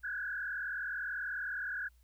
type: tone with frequency modulation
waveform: sine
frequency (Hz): 1568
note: G6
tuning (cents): 0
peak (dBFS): -35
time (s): 0.03-1.89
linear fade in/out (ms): 20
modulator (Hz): 39.6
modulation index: 2.8
effects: added 60 Hz sine -61 dBFS peak until 2.03 s + white hiss -75 dBFS RMS until 2.03 s